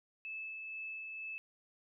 sine tone with tremolo, 2615 Hz, E7, 15 cents flat, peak -40 dBFS, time 0.25-1.38 s, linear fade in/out 0 ms, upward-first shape sine, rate 2.1 Hz, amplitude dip 25%, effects none

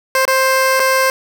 15% pulse tone with dropouts, 526 Hz, C5, 9 cents sharp, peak -5 dBFS, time 0.15-1.1 s, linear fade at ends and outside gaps 1 ms, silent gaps 0.253-0.278 / 0.796-0.8 s, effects none

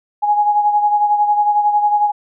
sine beating tone pair, 830.6 / 841.6 Hz, G#5 / G#5, 0 / +23 cents, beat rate 11 Hz, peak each -12 / -20 dBFS, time 0.22-2.12 s, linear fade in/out 20 ms, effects none

